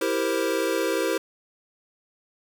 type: chord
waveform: square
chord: C dominant seventh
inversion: first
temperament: equal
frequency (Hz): 329.6 / 392 / 466.2 / 523.3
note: E4 / G4 / Bb4 / C5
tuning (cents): 0 / 0 / 0 / 0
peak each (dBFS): -29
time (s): 0.01-1.18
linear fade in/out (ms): 5
effects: none